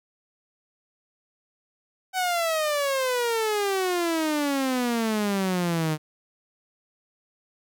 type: exponential sweep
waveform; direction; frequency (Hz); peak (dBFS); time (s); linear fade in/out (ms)
sawtooth; down; 758 to 151.9; -19; 2.13-5.98; 50
effects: none